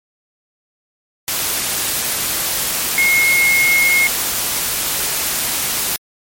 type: tone in noise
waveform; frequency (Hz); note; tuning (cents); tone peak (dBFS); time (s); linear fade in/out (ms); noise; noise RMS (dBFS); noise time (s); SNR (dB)
sine; 2158; C#7; -47; -11; 2.98-4.07; 0; white; -19; 1.28-5.96; +5
effects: MP3 64 kbps